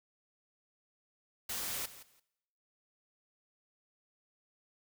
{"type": "noise with echo", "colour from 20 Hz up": "white", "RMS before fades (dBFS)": -38, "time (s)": [1.49, 1.86], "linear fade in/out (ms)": 5, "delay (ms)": 170, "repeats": 2, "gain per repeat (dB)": -15, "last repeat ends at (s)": 2.2, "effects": ["noise-tail reverb RT60 0.9 s tail -23 dB re dry"]}